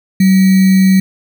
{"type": "tone with sample-and-hold", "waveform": "sine", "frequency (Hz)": 189.7, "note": "F#3", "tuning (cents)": 43, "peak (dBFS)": -5, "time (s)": [0.2, 1], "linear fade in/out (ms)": 5, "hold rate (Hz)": 2100, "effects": []}